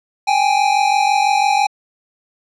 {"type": "tone pair together", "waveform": "square", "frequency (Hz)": [789, 835], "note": ["G5", "G#5"], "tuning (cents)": [11, 9], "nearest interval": "minor second", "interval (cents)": 98, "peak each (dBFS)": -16, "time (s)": [0.27, 1.67], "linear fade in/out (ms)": 10, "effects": ["low-pass 6000 Hz 12 dB/octave"]}